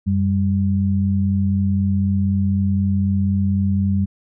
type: tone pair together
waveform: sine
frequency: 92.92 / 196.9 Hz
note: F#2 / G3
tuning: +8 / +8 cents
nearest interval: octave + minor second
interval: 1300 cents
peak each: -18 dBFS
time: 0.06-4.06 s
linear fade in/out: 20 ms
effects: none